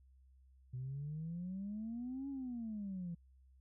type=exponential two-way sweep; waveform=sine; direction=up then down; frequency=123.47 to 280 to 167 Hz; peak=-39 dBFS; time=0.73-3.15 s; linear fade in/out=10 ms; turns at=2.29 s; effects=tanh soft clip ceiling -36 dBFS + added 65 Hz sine -62 dBFS peak until 3.6 s